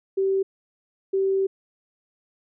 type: tone bursts at uneven times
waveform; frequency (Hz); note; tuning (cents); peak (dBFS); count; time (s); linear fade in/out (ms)
sine; 386.7; G4; -24; -19; 2; 0.17-0.43 / 1.13-1.47; 10
effects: none